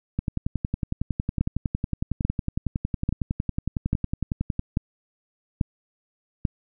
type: two click trains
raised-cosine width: 5 ms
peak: -9 / -12 dBFS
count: 7 / 49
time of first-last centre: 1.41-6.452 / 0.19-4.594 s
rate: 1.19 / 10.9 Hz
effects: none